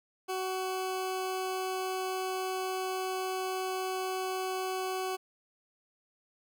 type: tone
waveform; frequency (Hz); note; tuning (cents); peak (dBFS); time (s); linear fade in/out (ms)
20% pulse; 374.7; F#4; +22; -27; 0.28-5.17; 20
effects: none